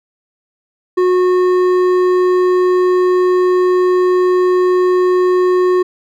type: tone with hard clipping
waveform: sine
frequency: 364.4 Hz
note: F#4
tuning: 26 cents flat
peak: -11 dBFS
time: 0.97-5.83 s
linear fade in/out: 10 ms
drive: 8 dB
effects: none